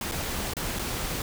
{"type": "noise with dropouts", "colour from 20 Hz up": "pink", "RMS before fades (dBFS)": -31, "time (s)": [0.01, 1.22], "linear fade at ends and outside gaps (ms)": 2, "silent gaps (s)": [[0.114, 0.119], [0.536, 0.567], [0.789, 0.792]], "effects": []}